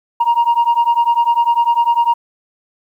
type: beating tone pair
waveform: sine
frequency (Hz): 936 / 946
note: A#5 / A#5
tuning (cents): +7 / +25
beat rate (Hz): 10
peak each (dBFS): -12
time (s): 0.2-2.14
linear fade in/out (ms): 10
effects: tanh soft clip ceiling -7 dBFS + 8-bit